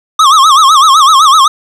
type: tone with vibrato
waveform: square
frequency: 1175 Hz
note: D6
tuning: 1 cent sharp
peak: -3 dBFS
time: 0.19-1.48 s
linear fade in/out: 5 ms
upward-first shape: sine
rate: 7.9 Hz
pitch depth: 180 cents each way
effects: low-pass 8000 Hz 12 dB/octave + 7-bit